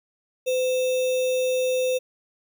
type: tone with sample-and-hold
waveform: sine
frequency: 510 Hz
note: C5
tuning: 44 cents flat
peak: -20 dBFS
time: 0.46-1.99 s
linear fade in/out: 20 ms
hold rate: 3150 Hz
effects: none